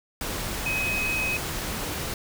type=tone in noise; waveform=sine; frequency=2531 Hz; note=D#7; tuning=29 cents sharp; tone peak=-25 dBFS; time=0.66-1.37 s; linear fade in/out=2 ms; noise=pink; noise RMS=-31 dBFS; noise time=0.21-2.14 s; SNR=+3 dB; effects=none